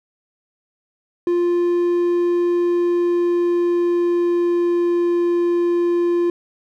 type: tone with pitch glide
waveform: triangle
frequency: 349.2 to 347 Hz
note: F4 to F4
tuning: 0 to -11 cents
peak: -13 dBFS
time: 1.27-6.3 s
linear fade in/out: 2 ms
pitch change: -11 cents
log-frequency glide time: 2.56-5.17 s
effects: none